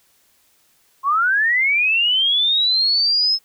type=linear sweep; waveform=sine; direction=up; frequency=1055 to 5230 Hz; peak=-14 dBFS; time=1.03-3.39 s; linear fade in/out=50 ms; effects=white hiss -59 dBFS RMS until 3.44 s